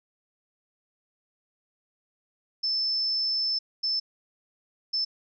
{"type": "tone bursts at uneven times", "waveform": "sine", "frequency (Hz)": 5274, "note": "E8", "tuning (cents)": 0, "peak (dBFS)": -24, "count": 3, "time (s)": [[2.63, 3.59], [3.83, 4], [4.93, 5.05]], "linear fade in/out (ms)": 10, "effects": []}